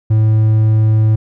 triangle tone, 109.1 Hz, A2, 14 cents flat, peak -6 dBFS, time 0.1-1.16 s, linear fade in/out 10 ms, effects none

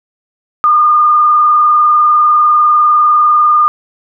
sine tone with vibrato, 1213 Hz, D#6, 44 cents flat, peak -5 dBFS, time 0.64-3.68 s, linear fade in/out 0 ms, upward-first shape square, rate 20 Hz, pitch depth 24 cents each way, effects none

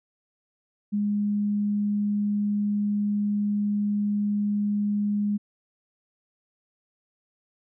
sine tone, 206.1 Hz, G#3, 13 cents flat, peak -22 dBFS, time 0.92-5.38 s, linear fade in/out 20 ms, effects none

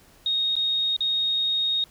sine tone with dropouts, 3729 Hz, A#7, in tune, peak -21 dBFS, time 0.26-1.84 s, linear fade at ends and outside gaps 2 ms, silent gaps 0.555-0.565 / 0.965-1.006 s, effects pink hiss -55 dBFS RMS until 1.9 s

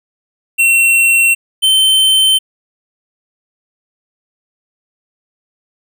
square tone pair in turn, 2720 / 3091 Hz, F7 / G7, -46 / -25 cents, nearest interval major second, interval 221 cents, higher second, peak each -8 dBFS, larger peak neither, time 0.58-1.35 / 1.62-2.39 s, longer neither, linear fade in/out 20 ms, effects none

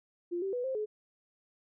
sine tone with pitch steps, 348.4 / 387.9 / 492 / 526 / 425.5 Hz, F4 / G4 / B4 / C5 / G#4, -4 / -18 / -7 / +9 / +42 cents, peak -31 dBFS, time 0.31-0.86 s, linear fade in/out 20 ms, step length 110 ms, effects none

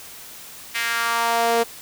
sawtooth tone with high-pass filter sweep, 232.4 Hz, A#3, 5 cents flat, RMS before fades -21 dBFS, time 0.74-1.64 s, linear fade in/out 20 ms, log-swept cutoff 2100 to 480 Hz, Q 2.3, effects white hiss -40 dBFS RMS until 1.81 s

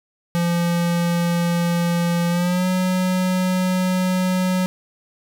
square tone with pitch glide, 171.9 to 184.24 Hz, F3 to F#3, -27 to -7 cents, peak -18 dBFS, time 0.35-4.66 s, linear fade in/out 0 ms, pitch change +120 cents, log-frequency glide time 2.29-2.67 s, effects none

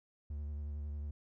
triangle tone with vibrato, 73.42 Hz, D2, in tune, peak -36 dBFS, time 0.3-1.11 s, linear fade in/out 5 ms, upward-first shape sine, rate 11 Hz, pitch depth 36 cents each way, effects none

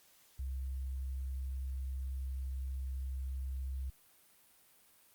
sine tone, 66 Hz, C2, 16 cents sharp, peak -36 dBFS, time 0.39-3.9 s, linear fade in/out 5 ms, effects white hiss -65 dBFS RMS until 5.14 s + Opus 48 kbps

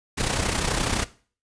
pink noise with amplitude modulation, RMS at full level -22 dBFS, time 0.17-1.05 s, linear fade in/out 20 ms, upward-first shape sine, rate 31.7 Hz, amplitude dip 60%, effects noise-tail reverb RT60 0.4 s tail -17 dB re dry + resampled to 22050 Hz

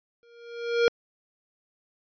square tone with exponential growth, 470.2 Hz, A#4, 15 cents sharp, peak -17 dBFS, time 0.23-0.88 s, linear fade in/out 0 ms, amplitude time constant 140 ms, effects resampled to 11025 Hz

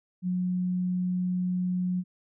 sine tone, 181.3 Hz, F#3, 35 cents flat, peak -25 dBFS, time 0.22-2.04 s, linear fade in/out 50 ms, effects none

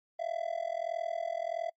triangle tone with amplitude modulation, 670 Hz, E5, 28 cents sharp, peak -26 dBFS, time 0.19-1.7 s, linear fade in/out 10 ms, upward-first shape sine, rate 41.5 Hz, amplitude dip 95%, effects noise-tail reverb RT60 0.1 s tail -26 dB re dry + MP3 32 kbps

